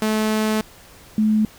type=tone pair in turn; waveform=sawtooth / sine; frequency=216.5 / 215.5 Hz; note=A3 / A3; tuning=-28 / -36 cents; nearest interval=unison; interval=8 cents; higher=first; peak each=-14 dBFS; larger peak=neither; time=0.02-0.61 / 1.18-1.45 s; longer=first; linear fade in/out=2 ms; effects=pink hiss -46 dBFS RMS until 1.58 s